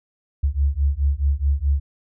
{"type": "beating tone pair", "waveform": "sine", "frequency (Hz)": [68.2, 72.9], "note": ["C#2", "D2"], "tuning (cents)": [-28, -12], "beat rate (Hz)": 4.7, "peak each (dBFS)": -20, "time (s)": [0.43, 1.8], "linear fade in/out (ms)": 10, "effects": []}